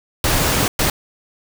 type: noise bursts at uneven times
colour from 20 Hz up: pink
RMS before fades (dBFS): -17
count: 2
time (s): 0.24-0.68 / 0.79-0.9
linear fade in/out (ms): 2
effects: none